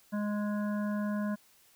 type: harmonic tone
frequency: 207.7 Hz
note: G#3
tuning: in tune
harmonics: 1 / 3 / 5 / 7 / 8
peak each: -30 / -40 / -44 / -47 / -48 dBFS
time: 0.12-1.36 s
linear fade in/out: 20 ms
effects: white hiss -63 dBFS RMS until 1.75 s